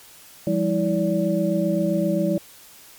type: tone cluster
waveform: sine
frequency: 172.8 / 200.4 / 325.1 / 576 Hz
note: F3 / G3 / E4 / D5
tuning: -18 / +38 / -24 / -34 cents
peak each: -24 dBFS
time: 0.47-2.38 s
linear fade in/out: 2 ms
effects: white hiss -47 dBFS RMS until 2.98 s + MP3 96 kbps